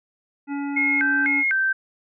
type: harmonic tone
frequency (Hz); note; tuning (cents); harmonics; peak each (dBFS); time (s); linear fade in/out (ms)
283; C#4; +36; 1 / 3 / 5 / 7 / 9; -25 / -35 / -39 / -42 / -44; 0.47-1.44; 50
type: tone with vibrato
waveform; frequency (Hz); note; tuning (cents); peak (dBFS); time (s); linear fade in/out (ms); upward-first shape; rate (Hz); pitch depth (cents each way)
sine; 1831; A#6; -32; -18; 0.76-1.73; 10; square; 2; 280
effects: none